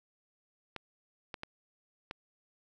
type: clicks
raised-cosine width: 0.3 ms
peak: -23 dBFS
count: 4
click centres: 0.763 / 1.342 / 1.434 / 2.111 s
effects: none